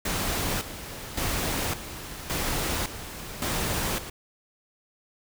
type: noise with tremolo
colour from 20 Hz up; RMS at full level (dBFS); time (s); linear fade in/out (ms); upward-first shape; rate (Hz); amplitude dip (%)
pink; -28; 0.05-4.1; 5; square; 0.89; 70
effects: none